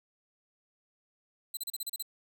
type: tone bursts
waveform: 5% pulse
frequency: 4032 Hz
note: B7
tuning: 35 cents sharp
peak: -27 dBFS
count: 8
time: 1.54-2.026 s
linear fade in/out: 5 ms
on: 31 ms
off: 34 ms
effects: none